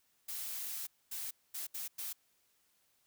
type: noise bursts at uneven times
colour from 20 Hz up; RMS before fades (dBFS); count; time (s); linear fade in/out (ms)
blue; -41; 5; 0.28-0.87 / 1.11-1.31 / 1.54-1.67 / 1.74-1.88 / 1.98-2.13; 10
effects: white hiss -74 dBFS RMS until 3.06 s